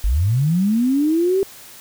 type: linear sweep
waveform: sine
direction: up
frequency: 43.65 to 396.6 Hz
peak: -14 dBFS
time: 0.04-1.43 s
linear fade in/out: 0 ms
effects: white hiss -41 dBFS RMS until 1.8 s